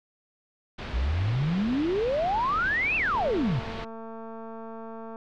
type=low-pass noise; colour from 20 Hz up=pink; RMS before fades=-37 dBFS; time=0.78-3.85 s; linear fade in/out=10 ms; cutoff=3900 Hz; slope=24 dB/octave
type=exponential two-way sweep; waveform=sine; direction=up then down; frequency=55 to 2736 to 110.5 Hz; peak=-23 dBFS; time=0.93-3.6 s; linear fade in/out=10 ms; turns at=2.96 s
type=click train; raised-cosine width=1 ms; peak=-28 dBFS; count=453; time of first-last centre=3.15-5.159 s; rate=225 Hz
effects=none